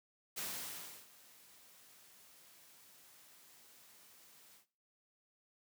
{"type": "noise with ADSR envelope", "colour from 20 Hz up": "white", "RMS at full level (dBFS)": -41, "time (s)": [0.36, 4.66], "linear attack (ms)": 19, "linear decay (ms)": 680, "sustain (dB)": -21, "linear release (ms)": 100, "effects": ["noise-tail reverb RT60 0.4 s tail -17 dB re dry", "high-pass 100 Hz 12 dB/octave"]}